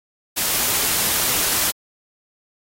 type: noise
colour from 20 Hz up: white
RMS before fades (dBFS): -20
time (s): 0.36-1.72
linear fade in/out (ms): 20
effects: AAC 48 kbps